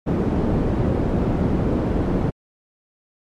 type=low-pass noise; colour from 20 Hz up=white; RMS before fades=-20 dBFS; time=0.06-2.31 s; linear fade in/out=20 ms; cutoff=300 Hz; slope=12 dB/octave; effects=MP3 64 kbps